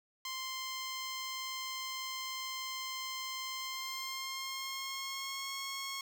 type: tone with pitch glide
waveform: 10% pulse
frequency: 1046.5 to 1090.3 Hz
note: C6 to C#6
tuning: 0 to -29 cents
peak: -30 dBFS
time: 0.25-6.01 s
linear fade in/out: 2 ms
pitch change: +71 cents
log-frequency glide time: 3.54-5.53 s
effects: none